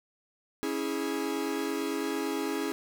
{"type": "chord", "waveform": "45% pulse", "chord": "C# minor", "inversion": "none", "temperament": "equal with one note detuned", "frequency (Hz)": [277.2, 326, 415.3], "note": ["C#4", "E4", "G#4"], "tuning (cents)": [0, -19, 0], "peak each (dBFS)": -34, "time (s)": [0.63, 2.72], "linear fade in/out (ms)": 0, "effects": []}